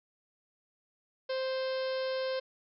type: harmonic tone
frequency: 523.3 Hz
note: C5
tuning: in tune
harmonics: 1 / 2 / 3 / 4 / 5 / 6 / 7 / 8 / 9 / 10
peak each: -31 / -44 / -44 / -50 / -50 / -48 / -51 / -47 / -51 / -50 dBFS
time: 1.29-2.4 s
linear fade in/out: 10 ms
effects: none